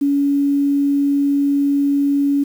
sine tone with quantisation, 282.3 Hz, C#4, 32 cents sharp, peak -13 dBFS, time 0.01-2.44 s, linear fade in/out 10 ms, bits 7, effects none

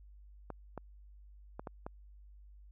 clicks, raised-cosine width 1 ms, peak -27 dBFS, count 5, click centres 0.503 / 0.777 / 1.595 / 1.672 / 1.865 s, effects added 50 Hz sine -53 dBFS peak until 2.71 s

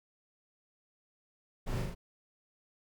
brown noise with echo, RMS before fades -35 dBFS, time 1.66-1.83 s, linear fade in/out 20 ms, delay 40 ms, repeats 3, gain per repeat -2 dB, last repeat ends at 1.95 s, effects none

